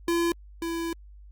square tone pair in turn, 339.9 / 333.7 Hz, F4 / E4, -47 / +21 cents, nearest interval unison, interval 32 cents, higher first, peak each -23 / -29 dBFS, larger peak first, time 0.08-0.32 / 0.62-0.93 s, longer second, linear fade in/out 2 ms, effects added 50 Hz sine -45 dBFS peak until 1.31 s + Opus 48 kbps

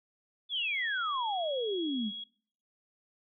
sine exponential sweep, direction down, 3520 to 196 Hz, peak -30 dBFS, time 0.49-2.12 s, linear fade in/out 50 ms
sine tone, 3322 Hz, G#7, in tune, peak -38 dBFS, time 0.55-2.24 s, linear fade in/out 5 ms
effects noise-tail reverb RT60 0.6 s tail -24 dB re dry

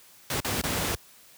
pink noise with dropouts, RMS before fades -28 dBFS, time 0.3-0.95 s, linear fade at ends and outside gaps 2 ms, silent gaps 0.403-0.446 / 0.615-0.637 s, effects white hiss -54 dBFS RMS until 1.37 s + high-pass 60 Hz 12 dB/octave

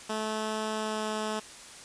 10% pulse tone with pitch glide, 217 to 215.6 Hz, A3 to A3, -24 to -35 cents, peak -22 dBFS, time 0.09-1.4 s, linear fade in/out 10 ms, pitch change -11 cents, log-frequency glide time 0.72-1.08 s, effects white hiss -47 dBFS RMS until 1.84 s + resampled to 22050 Hz

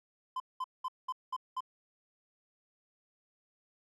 triangle tone bursts, 1026 Hz, C6, 34 cents flat, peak -31 dBFS, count 6, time 0.36-1.606 s, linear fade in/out 5 ms, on 41 ms, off 200 ms, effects none

